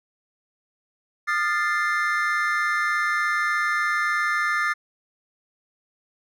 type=chord; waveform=triangle; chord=F dominant seventh; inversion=third; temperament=equal with one note detuned; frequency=1220.3 / 1396.9 / 1760 / 2093 Hz; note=Eb6 / F6 / A6 / C7; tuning=-34 / 0 / 0 / 0 cents; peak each=-24 / -26 / -23 / -27 dBFS; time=1.27-4.74 s; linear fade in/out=20 ms; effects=none